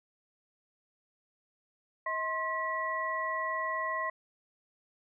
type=tone cluster; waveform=sine; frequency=637 / 1059 / 1939 Hz; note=D#5 / C6 / B6; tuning=+41 / +21 / -32 cents; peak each=-38 / -33 / -35 dBFS; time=2.06-4.1 s; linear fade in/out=5 ms; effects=none